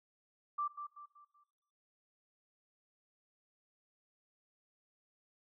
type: tone with echo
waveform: sine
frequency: 1174.7 Hz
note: D6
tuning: in tune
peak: -33 dBFS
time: 0.58-0.68 s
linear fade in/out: 10 ms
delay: 190 ms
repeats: 4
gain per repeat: -8 dB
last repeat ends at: 1.44 s
effects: noise-tail reverb RT60 1.0 s tail -20 dB re dry